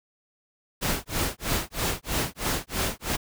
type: noise with tremolo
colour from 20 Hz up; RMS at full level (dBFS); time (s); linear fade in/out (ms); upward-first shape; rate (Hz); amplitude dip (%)
pink; -25; 0.81-3.17; 20; sine; 3.1; 100
effects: none